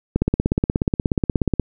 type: click train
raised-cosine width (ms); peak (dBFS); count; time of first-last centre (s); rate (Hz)
3; -4; 25; 0.16-1.597; 16.7
effects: none